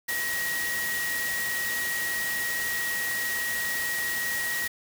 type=tone in noise; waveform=sine; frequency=1900 Hz; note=A#6; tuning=33 cents sharp; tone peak=-28 dBFS; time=0.08-4.68 s; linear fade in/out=10 ms; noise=white; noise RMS=-33 dBFS; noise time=0.08-4.68 s; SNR=+2 dB; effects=none